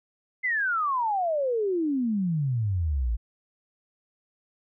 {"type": "exponential sweep", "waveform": "sine", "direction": "down", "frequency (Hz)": [2093, 53], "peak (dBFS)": -23, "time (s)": [0.43, 3.17], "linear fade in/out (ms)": 20, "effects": []}